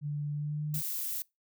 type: tone with pitch glide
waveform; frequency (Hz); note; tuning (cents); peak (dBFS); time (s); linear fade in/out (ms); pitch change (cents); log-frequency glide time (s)
sine; 146.83 to 150.52; D3 to D3; 0 to +43; -31; 0.01-0.82; 50; +43; 0.33-0.62
type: noise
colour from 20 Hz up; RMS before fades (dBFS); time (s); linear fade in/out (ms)
violet; -35; 0.74-1.22; 2
effects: noise-tail reverb RT60 0.2 s tail -23 dB re dry